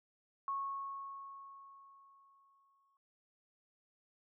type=tone with exponential decay; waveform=sine; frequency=1100 Hz; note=C#6; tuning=14 cents flat; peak=-34 dBFS; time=0.48-2.97 s; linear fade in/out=1 ms; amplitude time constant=540 ms; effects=none